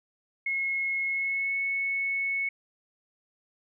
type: tone with pitch glide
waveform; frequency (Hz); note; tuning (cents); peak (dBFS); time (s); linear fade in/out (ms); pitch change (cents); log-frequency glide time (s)
sine; 2171 to 2205; C#7 to C#7; -37 to -10; -26; 0.46-2.49; 5; +27; 1.06-1.56
effects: none